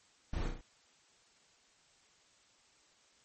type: noise with echo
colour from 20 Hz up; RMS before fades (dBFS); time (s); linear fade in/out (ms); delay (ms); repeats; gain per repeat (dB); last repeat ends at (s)
brown; -36; 0.33-0.48; 5; 33; 4; -4; 0.612
effects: white hiss -67 dBFS RMS until 3.24 s + MP3 32 kbps